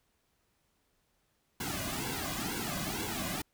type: noise with flanger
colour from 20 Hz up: pink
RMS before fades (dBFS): -36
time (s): 1.6-3.42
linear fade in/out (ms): 5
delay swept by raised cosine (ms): 1.6 to 2.26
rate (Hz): 2.1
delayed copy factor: -0.95
effects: pink hiss -75 dBFS RMS until 3.53 s